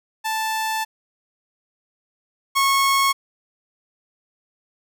sawtooth tone pair in turn, 880 / 1096 Hz, A5 / C#6, 0 / -20 cents, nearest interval major third, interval 380 cents, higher second, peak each -18 / -12 dBFS, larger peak second, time 0.24-0.85 / 2.55-3.13 s, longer first, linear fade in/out 20 ms, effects none

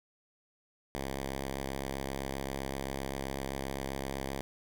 5% pulse tone with vibrato, 67.7 Hz, C#2, 40 cents flat, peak -24 dBFS, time 0.95-4.41 s, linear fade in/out 0 ms, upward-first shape square, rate 5.1 Hz, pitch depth 11 cents each way, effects 10-bit

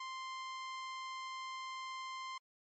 sawtooth tone, 1046.5 Hz, C6, in tune, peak -38 dBFS, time 0-2.38 s, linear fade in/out 5 ms, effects low-pass 6000 Hz 12 dB/octave + MP3 32 kbps

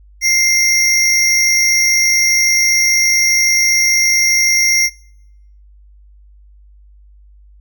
square tone pair together, 2104 / 5617 Hz, C7 / F8, +9 / +9 cents, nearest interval octave + perfect fourth, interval 1700 cents, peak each -14 dBFS, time 0.21-4.9 s, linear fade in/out 50 ms, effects noise-tail reverb RT60 0.8 s tail -23 dB re dry + added 50 Hz sine -41 dBFS peak until 7.6 s

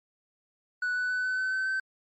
triangle tone with pitch steps, 1480 / 1490.3 / 1500.7 / 1511.1 / 1521.6 / 1532.2 / 1542.8 Hz, F#6 / F#6 / F#6 / F#6 / F#6 / G6 / G6, 0 / +12 / +24 / +36 / +48 / -40 / -28 cents, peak -24 dBFS, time 0.82-1.8 s, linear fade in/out 5 ms, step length 140 ms, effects tanh soft clip ceiling -20 dBFS + MP3 32 kbps

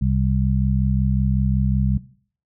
harmonic tone, 65.41 Hz, C2, in tune, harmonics 1 / 2 / 3, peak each -21 / -20 / -23 dBFS, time 0.01-1.98 s, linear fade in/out 10 ms, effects noise-tail reverb RT60 0.5 s tail -17 dB re dry

